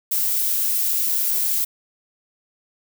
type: noise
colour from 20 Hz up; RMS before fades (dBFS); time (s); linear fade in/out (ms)
violet; -21; 0.11-1.65; 10
effects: none